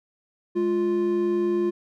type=tone pair together; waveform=triangle; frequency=208.1 / 350 Hz; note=G#3 / F4; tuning=+4 / +4 cents; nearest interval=major sixth; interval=900 cents; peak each=-27 / -19 dBFS; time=0.55-1.71 s; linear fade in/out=20 ms; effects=none